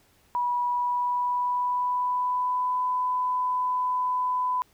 sine tone with pitch glide, 975 to 1001.8 Hz, B5 to B5, -23 to +24 cents, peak -23 dBFS, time 0.35-4.62 s, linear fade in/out 0 ms, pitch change +47 cents, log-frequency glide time 0.65-2.83 s, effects pink hiss -62 dBFS RMS until 4.73 s

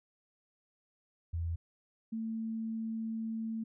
sine tone pair in turn, 83.8 / 223.7 Hz, E2 / A3, +29 / +29 cents, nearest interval octave + perfect fourth, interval 1700 cents, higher second, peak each -32 / -34 dBFS, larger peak first, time 1.33-1.56 / 2.12-3.64 s, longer second, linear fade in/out 10 ms, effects none

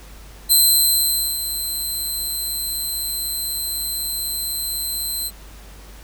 10% pulse tone with ADSR envelope, 4088 Hz, C8, 41 cents flat, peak -4 dBFS, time 0.49-5.31 s, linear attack 27 ms, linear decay 860 ms, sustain -12 dB, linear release 43 ms, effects added 50 Hz sine -39 dBFS peak until 6.03 s + pink hiss -45 dBFS RMS until 6.03 s

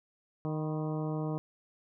harmonic tone with a mistuned harmonic, 154.7 Hz, D#3, 10 cents flat, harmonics 1 / 2 / 3 / 4 / 5 / 6 / 7 / 8, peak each -33 / -37 / -40 / -43 / -46 / -48 / -49 / -53 dBFS, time 0.45-1.38 s, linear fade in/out 0 ms, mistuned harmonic 6, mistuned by +79 cents, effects none

